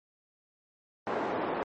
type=band-pass noise; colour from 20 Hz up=pink; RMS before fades=-32 dBFS; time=1.07-1.63 s; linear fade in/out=0 ms; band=370 to 1000 Hz; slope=12 dB/octave; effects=MP3 32 kbps